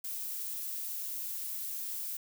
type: noise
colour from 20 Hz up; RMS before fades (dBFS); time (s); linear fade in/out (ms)
violet; -38; 0.04-2.17; 5
effects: none